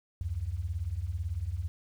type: beating tone pair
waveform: sine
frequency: 73 / 91 Hz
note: D2 / F#2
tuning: -10 / -28 cents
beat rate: 18 Hz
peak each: -35 / -33 dBFS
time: 0.21-1.68 s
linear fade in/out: 0 ms
effects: 10-bit